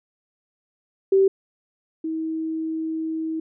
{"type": "tone pair in turn", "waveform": "sine", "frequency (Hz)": [387.2, 320.1], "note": ["G4", "D#4"], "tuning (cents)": [-21, 49], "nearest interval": "minor third", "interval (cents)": 330, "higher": "first", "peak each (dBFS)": [-13, -24], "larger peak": "first", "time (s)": [[1.12, 1.28], [2.04, 3.4]], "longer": "second", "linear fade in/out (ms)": 5, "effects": []}